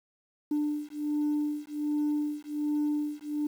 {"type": "beating tone pair", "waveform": "sine", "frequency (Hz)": [296.5, 297.8], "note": ["D4", "D4"], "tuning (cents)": [17, 24], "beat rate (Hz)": 1.3, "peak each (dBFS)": -29, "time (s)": [0.51, 3.47], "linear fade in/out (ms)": 5, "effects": ["tanh soft clip ceiling -23 dBFS", "9-bit"]}